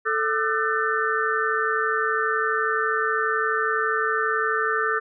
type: tone cluster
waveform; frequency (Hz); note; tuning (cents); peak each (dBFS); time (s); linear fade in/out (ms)
sine; 440.9 / 1204 / 1336 / 1511 / 1781; A4 / D6 / E6 / F#6 / A6; +4 / +43 / +23 / +36 / +21; -27; 0.05-5; 20
effects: none